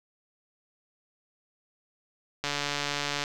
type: click train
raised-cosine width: 0.2 ms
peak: -12 dBFS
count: 116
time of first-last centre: 2.44-3.239 s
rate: 144 Hz
effects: none